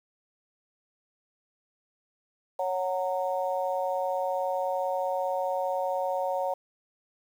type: harmonic tone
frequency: 184.5 Hz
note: F#3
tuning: 5 cents flat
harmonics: 3 / 4 / 5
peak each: -29 / -31 / -33 dBFS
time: 2.59-6.54 s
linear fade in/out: 5 ms
effects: 9-bit